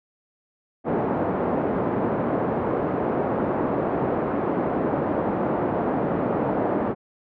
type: band-pass noise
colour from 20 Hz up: pink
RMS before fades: -24 dBFS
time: 0.84-6.95 s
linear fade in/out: 50 ms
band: 220 to 770 Hz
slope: 12 dB/octave
effects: low-pass 2000 Hz 12 dB/octave